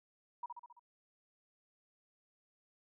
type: tone with echo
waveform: sine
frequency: 959 Hz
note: A#5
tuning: 49 cents sharp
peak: -38 dBFS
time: 0.43-0.46 s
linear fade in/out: 5 ms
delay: 67 ms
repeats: 5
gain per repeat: -4 dB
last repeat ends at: 0.795 s
effects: none